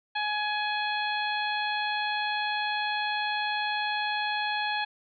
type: harmonic tone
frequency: 840 Hz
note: G#5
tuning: 19 cents sharp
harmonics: 1 / 2 / 3 / 4 / 5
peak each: -30 / -32 / -35 / -36 / -38 dBFS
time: 0.15-4.85 s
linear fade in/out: 10 ms
effects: none